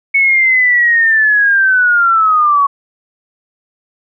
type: linear sweep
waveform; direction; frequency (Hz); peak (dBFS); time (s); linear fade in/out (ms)
sine; down; 2217 to 1108.7; -7; 0.14-2.67; 10
effects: none